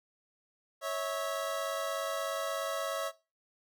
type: tone pair together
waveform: 25% pulse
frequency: 553.3 / 650 Hz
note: C#5 / E5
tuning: -3 / -24 cents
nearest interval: minor third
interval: 279 cents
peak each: -32 / -32 dBFS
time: 0.81-3.12 s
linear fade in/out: 50 ms
effects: noise-tail reverb RT60 0.3 s tail -19 dB re dry